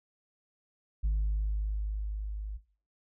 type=tone with level ramp; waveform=sine; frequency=51.91 Hz; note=G#1; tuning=in tune; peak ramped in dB=-22 to -34 dBFS; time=1.03-2.58 s; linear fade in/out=20 ms; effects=noise-tail reverb RT60 0.4 s tail -17 dB re dry + tanh soft clip ceiling -24 dBFS